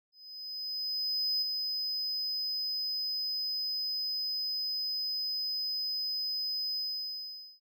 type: tone with ADSR envelope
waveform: triangle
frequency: 5030 Hz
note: D#8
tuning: 18 cents sharp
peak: -26 dBFS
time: 0.12-7.6 s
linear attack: 1300 ms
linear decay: 8 ms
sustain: -4 dB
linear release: 830 ms
effects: none